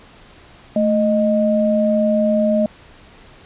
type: tone pair together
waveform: sine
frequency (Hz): 219.4 / 619.1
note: A3 / D#5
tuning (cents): -5 / -9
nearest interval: octave + tritone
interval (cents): 1796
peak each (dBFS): -16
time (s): 0.76-2.66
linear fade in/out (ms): 2
effects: pink hiss -45 dBFS RMS until 3.45 s + resampled to 8000 Hz